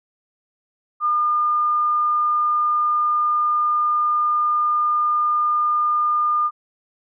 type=tone; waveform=sine; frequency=1210 Hz; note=D#6; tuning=49 cents flat; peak=-16 dBFS; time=1-6.51 s; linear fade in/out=50 ms; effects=none